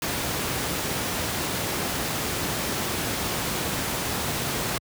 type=noise; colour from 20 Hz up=pink; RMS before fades=-27 dBFS; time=0.02-4.78 s; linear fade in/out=2 ms; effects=high-pass 80 Hz 12 dB/octave